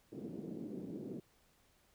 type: band-pass noise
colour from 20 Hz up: pink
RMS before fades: -45 dBFS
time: 0.12-1.2 s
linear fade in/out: 5 ms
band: 180 to 390 Hz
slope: 24 dB/octave
effects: pink hiss -71 dBFS RMS until 1.94 s